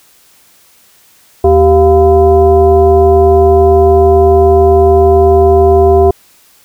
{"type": "tone with frequency modulation", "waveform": "sine", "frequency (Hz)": 389, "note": "G4", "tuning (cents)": -13, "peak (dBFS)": -3, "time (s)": [1.44, 6.11], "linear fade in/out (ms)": 5, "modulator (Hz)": 309, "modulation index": 0.97, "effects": ["white hiss -46 dBFS RMS until 6.64 s"]}